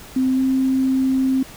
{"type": "tone with pitch glide", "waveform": "sine", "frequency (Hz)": [260, 263.3], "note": ["C4", "C4"], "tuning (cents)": [-11, 11], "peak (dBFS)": -15, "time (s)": [0.16, 1.43], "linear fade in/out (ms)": 5, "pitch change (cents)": 22, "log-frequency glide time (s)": [0.35, 0.41], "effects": ["pink hiss -40 dBFS RMS until 1.56 s"]}